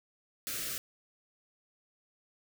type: band-stop noise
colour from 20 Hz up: white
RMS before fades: -37 dBFS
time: 0.47-0.78 s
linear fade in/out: 0 ms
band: 670 to 1200 Hz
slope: 96 dB/octave
effects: none